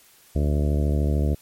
harmonic tone, 73.42 Hz, D2, in tune, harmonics 1 / 2 / 3 / 4 / 5 / 6 / 7 / 8 / 9, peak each -20 / -26 / -30 / -32 / -34 / -36 / -37 / -38 / -39 dBFS, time 0.35-1.35 s, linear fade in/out 10 ms, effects white hiss -54 dBFS RMS until 1.41 s + MP3 64 kbps

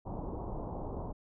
pink low-pass noise, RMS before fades -39 dBFS, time 0.05-1.13 s, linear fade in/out 20 ms, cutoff 1000 Hz, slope 48 dB/octave, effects none

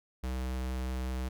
square tone, 63.9 Hz, C2, 40 cents flat, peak -33 dBFS, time 0.23-1.29 s, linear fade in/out 10 ms, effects none

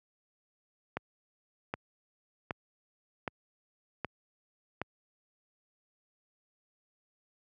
click train, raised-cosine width 0.5 ms, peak -18 dBFS, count 6, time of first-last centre 0.97-4.816 s, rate 1.3 Hz, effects high-pass 80 Hz 12 dB/octave

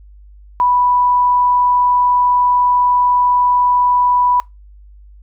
sine tone, 986 Hz, B5, 3 cents flat, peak -10 dBFS, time 0.6-4.4 s, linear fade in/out 0 ms, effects noise-tail reverb RT60 0.2 s tail -23 dB re dry + added 50 Hz sine -38 dBFS peak until 5.22 s

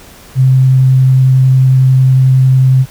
sine tone with vibrato, 130.81 Hz, C3, in tune, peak -4 dBFS, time 0.35-2.86 s, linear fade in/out 50 ms, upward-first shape triangle, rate 11 Hz, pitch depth 9 cents each way, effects pink hiss -37 dBFS RMS until 2.9 s

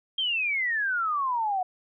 sine exponential sweep, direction down, 3225 to 722 Hz, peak -24 dBFS, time 0.18-1.63 s, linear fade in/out 5 ms, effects none

